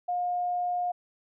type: tone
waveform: sine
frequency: 713 Hz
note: F5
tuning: 36 cents sharp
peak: -26 dBFS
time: 0.08-0.92 s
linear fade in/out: 10 ms
effects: none